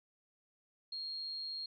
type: tone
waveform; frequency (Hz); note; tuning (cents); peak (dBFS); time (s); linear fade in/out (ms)
sine; 4251; C8; +27; -39; 0.92-1.66; 5
effects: none